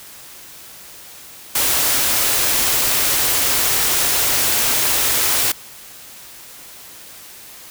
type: band-stop noise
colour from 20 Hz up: white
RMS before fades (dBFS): -17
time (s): 1.55-5.52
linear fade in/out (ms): 5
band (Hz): 160 to 230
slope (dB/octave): 96
effects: white hiss -39 dBFS RMS until 7.7 s